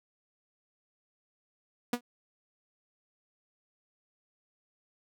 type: tone with exponential decay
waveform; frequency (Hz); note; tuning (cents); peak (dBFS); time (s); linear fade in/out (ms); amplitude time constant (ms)
sawtooth; 242.6; B3; -31; -20; 1.93-2.01; 5; 16
effects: none